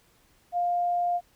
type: tone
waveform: sine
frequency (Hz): 703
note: F5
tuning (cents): +11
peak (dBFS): -23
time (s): 0.52-1.21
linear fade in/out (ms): 50
effects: pink hiss -63 dBFS RMS until 1.35 s